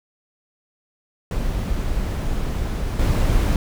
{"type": "noise with level steps", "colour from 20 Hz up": "brown", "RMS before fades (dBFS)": [-23, -17], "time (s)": [1.31, 3.56], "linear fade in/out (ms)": 2, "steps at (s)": 2.99, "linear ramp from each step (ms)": 5, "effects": []}